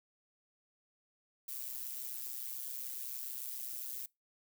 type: noise with amplitude modulation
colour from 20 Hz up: violet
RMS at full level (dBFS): -39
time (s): 1.48-4.06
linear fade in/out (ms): 5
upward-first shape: sine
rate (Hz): 127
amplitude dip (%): 75
effects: noise-tail reverb RT60 0.2 s tail -23 dB re dry